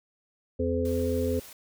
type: harmonic tone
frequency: 85.2 Hz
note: F2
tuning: 42 cents flat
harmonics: 1 / 3 / 5 / 6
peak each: -30 / -30 / -30 / -30 dBFS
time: 0.59-1.4 s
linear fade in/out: 10 ms
type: noise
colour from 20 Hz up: white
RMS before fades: -47 dBFS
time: 0.85-1.53 s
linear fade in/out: 2 ms
effects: none